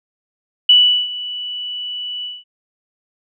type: tone with ADSR envelope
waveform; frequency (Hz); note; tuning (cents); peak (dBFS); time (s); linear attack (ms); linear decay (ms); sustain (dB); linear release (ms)
sine; 2960; F#7; 0; -5; 0.69-2.44; 5; 380; -18; 200
effects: none